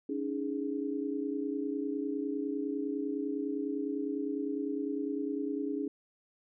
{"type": "chord", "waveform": "sine", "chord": "C# suspended second", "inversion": "none", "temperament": "equal with one note detuned", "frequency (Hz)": [281.2, 311.1, 415.3], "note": ["C#4", "D#4", "G#4"], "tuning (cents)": [25, 0, 0], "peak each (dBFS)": [-34, -37, -37], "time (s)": [0.09, 5.88], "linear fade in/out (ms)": 5, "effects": []}